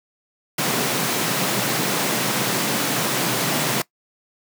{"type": "high-pass noise", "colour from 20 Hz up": "pink", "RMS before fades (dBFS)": -22, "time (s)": [0.58, 3.82], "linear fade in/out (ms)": 5, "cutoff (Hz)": 120, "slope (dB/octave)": 96, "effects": ["noise-tail reverb RT60 0.1 s tail -20 dB re dry"]}